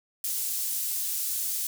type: high-pass noise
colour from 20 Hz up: pink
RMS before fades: -30 dBFS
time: 0.24-1.67 s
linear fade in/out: 2 ms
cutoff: 8700 Hz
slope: 12 dB/octave
effects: none